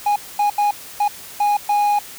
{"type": "tone bursts at uneven times", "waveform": "triangle", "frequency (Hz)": 825, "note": "G#5", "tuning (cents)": -12, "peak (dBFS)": -12, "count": 6, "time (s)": [[0.06, 0.16], [0.39, 0.5], [0.58, 0.71], [1, 1.08], [1.4, 1.57], [1.69, 1.99]], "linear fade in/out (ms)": 5, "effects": ["white hiss -37 dBFS RMS until 2.18 s"]}